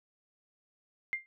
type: tone with exponential decay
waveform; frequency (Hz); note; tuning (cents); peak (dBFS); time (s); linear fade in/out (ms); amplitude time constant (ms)
sine; 2100; C7; +6; -26; 1.13-1.26; 0; 28
effects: none